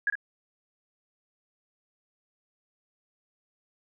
sine tone with echo, 1661.2 Hz, G#6, in tune, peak -22 dBFS, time 0.07-0.1 s, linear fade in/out 2 ms, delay 54 ms, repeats 1, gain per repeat -7 dB, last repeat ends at 0.154 s, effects none

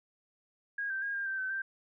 sine tone with pitch steps, 1636 / 1561 / 1629 / 1603 / 1562 / 1530 / 1571 Hz, G#6 / G6 / G#6 / G6 / G6 / G6 / G6, -26 / -8 / -34 / +38 / -7 / -42 / +3 cents, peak -32 dBFS, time 0.78-1.62 s, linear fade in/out 5 ms, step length 120 ms, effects none

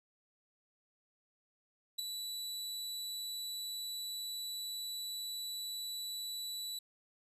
sawtooth tone with ADSR envelope, 3951 Hz, B7, in tune, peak -28 dBFS, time 1.98-6.79 s, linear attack 15 ms, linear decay 3 ms, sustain -8 dB, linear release 5 ms, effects resampled to 32000 Hz

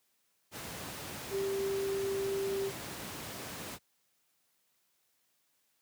sine tone in noise, 392 Hz, G4, in tune, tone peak -31 dBFS, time 1.3-2.72 s, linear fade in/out 50 ms, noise pink, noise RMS -42 dBFS, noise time 0.51-3.79 s, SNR +8 dB, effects white hiss -75 dBFS RMS until 5.81 s + high-pass 100 Hz 12 dB/octave

